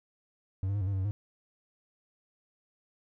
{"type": "tone with pitch steps", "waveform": "triangle", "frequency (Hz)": [95, 99.5, 103.1, 92.6, 99.9, 96, 94.2, 103.8], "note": ["F#2", "G2", "G#2", "F#2", "G2", "G2", "F#2", "G#2"], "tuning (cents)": [46, 26, -12, 2, 33, -36, 32, 0], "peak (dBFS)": -26, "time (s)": [0.63, 1.11], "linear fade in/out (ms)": 0, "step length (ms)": 60, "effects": []}